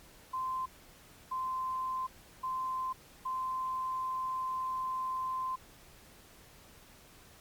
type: tone bursts at uneven times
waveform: sine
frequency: 1037 Hz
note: C6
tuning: 16 cents flat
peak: -32 dBFS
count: 4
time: 0.33-0.66 / 1.31-2.07 / 2.43-2.93 / 3.25-5.56 s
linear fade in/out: 10 ms
effects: pink hiss -57 dBFS RMS until 7.4 s + MP3 96 kbps